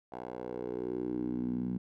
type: tone with band-pass filter sweep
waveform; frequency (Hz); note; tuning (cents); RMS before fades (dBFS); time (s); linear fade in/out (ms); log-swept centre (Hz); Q
10% pulse; 61.5; B1; -7; -36; 0.12-1.78; 5; 670 to 200; 4
effects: none